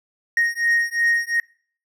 triangle beating tone pair, 1864.7 / 1867.5 Hz, A#6 / A#6, 0 / +3 cents, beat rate 2.8 Hz, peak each -19 dBFS, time 0.37-1.4 s, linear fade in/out 2 ms, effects noise-tail reverb RT60 0.5 s tail -24 dB re dry

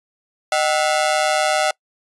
sawtooth ring-modulated tone, 690 Hz, F5, 21 cents flat, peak -9 dBFS, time 0.52-1.71 s, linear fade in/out 2 ms, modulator 73.7 Hz, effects noise-tail reverb RT60 0.1 s tail -25 dB re dry + resampled to 24000 Hz

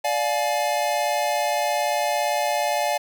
square chord, D diminished, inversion none, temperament just, 587.3 / 704.8 / 845.8 Hz, D5 / F5 / Ab5, 0 / +16 / +31 cents, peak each -26 dBFS, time 0.04-2.98 s, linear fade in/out 10 ms, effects none

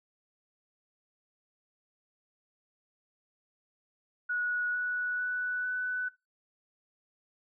sine tone with pitch steps, 1462 / 1473 / 1484.1 / 1495.3 Hz, F#6 / F#6 / F#6 / F#6, -21 / -8 / +5 / +18 cents, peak -29 dBFS, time 4.29-6.09 s, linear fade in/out 10 ms, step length 450 ms, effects noise-tail reverb RT60 0.2 s tail -18 dB re dry

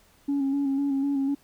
sine tone with vibrato, 277.2 Hz, C#4, in tune, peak -21 dBFS, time 0.28-1.35 s, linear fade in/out 10 ms, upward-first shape square, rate 4 Hz, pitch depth 30 cents each way, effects tanh soft clip ceiling -20 dBFS + pink hiss -60 dBFS RMS until 1.43 s

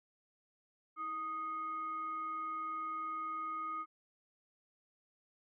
sine tone with frequency modulation, 1244.5 Hz, D#6, in tune, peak -37 dBFS, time 0.96-3.86 s, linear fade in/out 50 ms, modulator 923 Hz, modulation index 0.32, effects none

